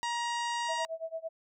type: harmonic tone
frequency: 946 Hz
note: A#5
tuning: 25 cents sharp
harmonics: 1 / 2 / 3 / 4 / 5 / 6 / 7 / 8 / 9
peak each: -32 / -38 / -42 / -44 / -46 / -48 / -49 / -50 / -51 dBFS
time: 0.03-0.85 s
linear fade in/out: 0 ms
type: tone with tremolo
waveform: sine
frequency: 651 Hz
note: E5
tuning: 22 cents flat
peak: -32 dBFS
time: 0.68-1.29 s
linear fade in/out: 20 ms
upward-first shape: sine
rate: 8.9 Hz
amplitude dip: 95%
effects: none